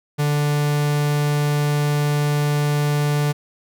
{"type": "tone", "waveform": "45% pulse", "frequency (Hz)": 146.83, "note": "D3", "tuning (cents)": 0, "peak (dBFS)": -17, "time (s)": [0.18, 3.33], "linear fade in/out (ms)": 20, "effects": []}